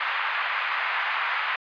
pink band-pass noise, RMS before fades -27 dBFS, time 0-1.56 s, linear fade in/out 5 ms, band 1000 to 2600 Hz, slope 24 dB/octave, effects resampled to 11025 Hz

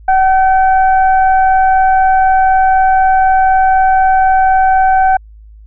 sine tone with frequency modulation, 759 Hz, F#5, 44 cents sharp, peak -6 dBFS, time 0.08-5.17 s, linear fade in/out 5 ms, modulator 771 Hz, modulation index 0.54, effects added 53 Hz sine -34 dBFS peak until 5.66 s

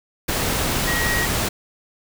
sine tone in noise, 1900 Hz, A#6, 33 cents sharp, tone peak -22 dBFS, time 0.87-1.26 s, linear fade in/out 10 ms, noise pink, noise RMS -22 dBFS, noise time 0.28-1.49 s, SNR -3 dB, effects none

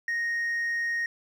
triangle tone with hard clipping, 1864.7 Hz, A#6, in tune, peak -25 dBFS, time 0.08-1.06 s, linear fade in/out 2 ms, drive 1 dB, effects none

